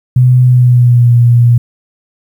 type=tone with pitch glide; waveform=sine; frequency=126 to 119.69 Hz; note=B2 to A#2; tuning=+35 to +46 cents; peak=-3 dBFS; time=0.16-1.58 s; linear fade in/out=5 ms; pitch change=-89 cents; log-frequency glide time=0.43-1.13 s; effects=7-bit